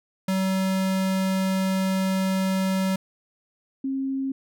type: tone pair in turn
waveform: square / sine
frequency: 190 / 268.7 Hz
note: F#3 / C4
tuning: +46 / +46 cents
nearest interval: tritone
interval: 600 cents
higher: second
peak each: -22 / -24 dBFS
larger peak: first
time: 0.28-2.96 / 3.84-4.32 s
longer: first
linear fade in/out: 5 ms
effects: none